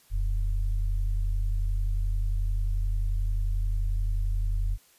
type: tone pair together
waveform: sine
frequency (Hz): 41.25 / 92.6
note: E1 / F#2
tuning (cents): +2 / +2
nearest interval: octave + major second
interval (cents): 1400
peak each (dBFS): -24 / -33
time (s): 0.1-4.78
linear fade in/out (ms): 50
effects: white hiss -60 dBFS RMS until 4.98 s + resampled to 32000 Hz